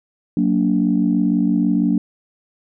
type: chord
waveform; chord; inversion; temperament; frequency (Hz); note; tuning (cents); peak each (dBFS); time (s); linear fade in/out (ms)
sine; Gb augmented; none; just; 185 / 231.2 / 289.1; Gb3 / Bb3 / D4; 0 / -14 / -27; -18; 0.37-1.98; 2
effects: tanh soft clip ceiling -5 dBFS